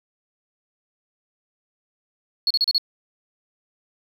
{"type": "tone bursts", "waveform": "triangle", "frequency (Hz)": 4343, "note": "C#8", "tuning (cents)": -36, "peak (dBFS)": -13, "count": 5, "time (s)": [2.47, 2.781], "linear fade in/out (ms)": 2, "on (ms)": 35, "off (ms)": 34, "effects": ["tanh soft clip ceiling -14 dBFS"]}